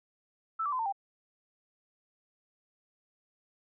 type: tone with pitch steps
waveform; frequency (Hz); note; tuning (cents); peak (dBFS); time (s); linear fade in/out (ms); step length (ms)
sine; 1318.5 / 1161.2 / 1022.6 / 900.6 / 793.1; E6 / D6 / C6 / A5 / G5; 0 / -20 / -40 / +40 / +20; -29; 0.59-0.925; 10; 67
effects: none